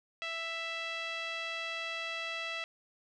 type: tone with low-pass filter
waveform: 5% pulse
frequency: 661 Hz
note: E5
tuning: 5 cents sharp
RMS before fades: -38 dBFS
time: 0.22-2.64 s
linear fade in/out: 0 ms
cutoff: 2800 Hz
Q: 2
effects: none

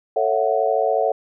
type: chord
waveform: sine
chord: F# minor seventh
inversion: first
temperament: just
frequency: 444 / 555 / 666 / 740 Hz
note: A4 / C#5 / E5 / F#5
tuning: +16 / +2 / +18 / 0 cents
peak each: -22 dBFS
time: 0.16-1.12 s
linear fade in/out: 5 ms
effects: none

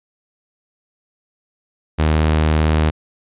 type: tone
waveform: sawtooth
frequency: 77.78 Hz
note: D#2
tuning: in tune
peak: -9 dBFS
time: 1.98-2.91 s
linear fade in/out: 20 ms
effects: resampled to 8000 Hz

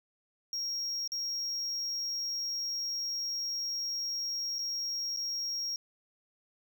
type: tone with dropouts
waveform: triangle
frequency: 5590 Hz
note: F8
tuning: 1 cent sharp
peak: -31 dBFS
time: 0.53-5.76 s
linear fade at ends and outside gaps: 1 ms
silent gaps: 1.076-1.119 / 4.585-4.59 / 5.164-5.171 s
effects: none

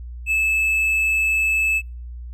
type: tone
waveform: triangle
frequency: 2612 Hz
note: E7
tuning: 17 cents flat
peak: -15 dBFS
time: 0.26-1.82 s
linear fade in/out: 50 ms
effects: noise-tail reverb RT60 0.3 s tail -25 dB re dry + added 60 Hz sine -31 dBFS peak until 2.33 s

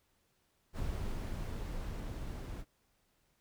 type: noise with level ramp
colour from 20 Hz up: brown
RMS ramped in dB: -37 to -42 dBFS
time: 0.73-2.65 s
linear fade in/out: 50 ms
effects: pink hiss -75 dBFS RMS until 3.4 s

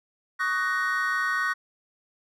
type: chord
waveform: triangle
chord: D# minor seventh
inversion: third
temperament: just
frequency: 1120.1 / 1244.5 / 1493.4 / 1866.8 Hz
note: C#6 / D#6 / F#6 / A#6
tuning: +18 / 0 / +16 / +2 cents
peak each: -29 / -31 / -26 / -26 dBFS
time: 0.39-1.54 s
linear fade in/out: 20 ms
effects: none

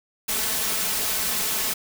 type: noise with comb filter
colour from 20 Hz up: white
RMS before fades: -25 dBFS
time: 0.28-1.74 s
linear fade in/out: 10 ms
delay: 4.6 ms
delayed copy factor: +0.6
effects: none

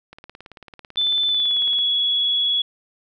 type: click train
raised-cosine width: 0.3 ms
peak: -24 dBFS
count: 31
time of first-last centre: 0.13-1.787 s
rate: 18.1 Hz
type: tone with pitch glide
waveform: sine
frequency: 3520 to 3369 Hz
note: A7 to G#7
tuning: 0 to +24 cents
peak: -17 dBFS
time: 0.97-2.62 s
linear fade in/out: 5 ms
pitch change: -76 cents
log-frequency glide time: 1.29-1.6 s
effects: none

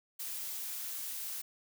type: noise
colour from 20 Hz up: blue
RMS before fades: -40 dBFS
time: 0.19-1.42 s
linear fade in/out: 10 ms
effects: none

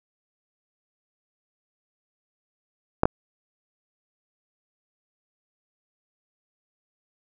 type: clicks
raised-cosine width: 1 ms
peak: -3 dBFS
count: 2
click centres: 3.034 / 3.055 s
effects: none

